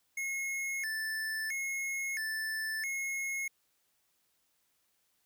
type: tone with vibrato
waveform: square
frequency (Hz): 1953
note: B6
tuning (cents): -20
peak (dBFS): -34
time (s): 0.17-3.48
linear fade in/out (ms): 5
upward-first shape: square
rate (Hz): 0.75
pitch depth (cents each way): 180
effects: white hiss -75 dBFS RMS until 5.25 s